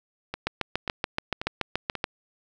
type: two click trains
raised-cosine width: 0.3 ms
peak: -9 / -15 dBFS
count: 12 / 4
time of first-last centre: 0.47-2.041 / 0.34-1.953 s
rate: 7 / 1.86 Hz
effects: none